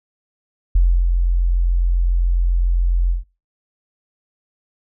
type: tone with ADSR envelope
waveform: sine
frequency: 43.65 Hz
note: F1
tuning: in tune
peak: -9 dBFS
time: 0.75-3.24 s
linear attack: 7 ms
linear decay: 290 ms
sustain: -4 dB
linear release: 140 ms
effects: noise-tail reverb RT60 0.3 s tail -24 dB re dry